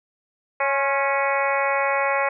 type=harmonic tone with a mistuned harmonic; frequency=277.2 Hz; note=C#4; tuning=in tune; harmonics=2 / 3 / 4 / 5 / 6 / 7 / 8 / 9; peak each=-24 / -26 / -26 / -30 / -32 / -28 / -28 / -33 dBFS; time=0.6-2.29 s; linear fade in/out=5 ms; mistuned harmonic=4; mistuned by=-38 cents; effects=none